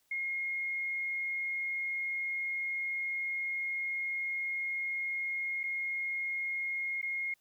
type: tone with dropouts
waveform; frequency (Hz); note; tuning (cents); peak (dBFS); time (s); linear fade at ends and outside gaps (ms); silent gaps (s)
sine; 2147; C7; +44; -32; 0.11-7.34; 5; 5.633-5.637 / 7.016-7.027
effects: white hiss -73 dBFS RMS until 7.4 s